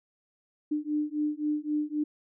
sine beating tone pair, 298 / 301.8 Hz, D4 / D4, +25 / +47 cents, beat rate 3.8 Hz, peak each -30 dBFS, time 0.71-2.04 s, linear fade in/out 10 ms, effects none

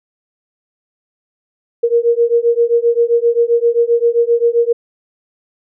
sine beating tone pair, 466.2 / 473.8 Hz, A#4 / A#4, 0 / +28 cents, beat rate 7.6 Hz, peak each -13 dBFS, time 1.83-4.73 s, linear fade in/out 10 ms, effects none

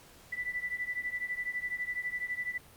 sine beating tone pair, 1975 / 1987 Hz, B6 / B6, 0 / +10 cents, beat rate 12 Hz, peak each -35 / -37 dBFS, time 0.32-2.58 s, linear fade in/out 10 ms, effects pink hiss -56 dBFS RMS until 2.76 s + Opus 48 kbps

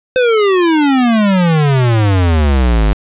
square exponential sweep, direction down, 518 to 49 Hz, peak -9 dBFS, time 0.16-2.93 s, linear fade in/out 0 ms, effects resampled to 8000 Hz + 8-bit

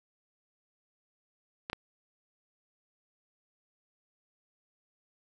clicks, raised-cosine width 0.3 ms, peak -19 / -16 dBFS, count 2, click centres 1.699 / 1.731 s, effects none

